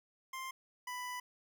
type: tone pair in turn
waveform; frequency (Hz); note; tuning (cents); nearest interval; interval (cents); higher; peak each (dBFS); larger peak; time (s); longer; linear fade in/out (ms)
25% pulse; 1051 / 992; C6 / B5; +7 / +7; minor second; 100; first; -37 / -36; second; 0.33-0.51 / 0.87-1.2; second; 5
effects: none